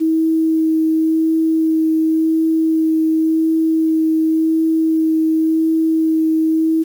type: tone with vibrato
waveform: sine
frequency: 320 Hz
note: D#4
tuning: 49 cents sharp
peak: -12 dBFS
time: 0-6.84 s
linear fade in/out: 20 ms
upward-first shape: sine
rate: 0.91 Hz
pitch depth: 10 cents each way
effects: 7-bit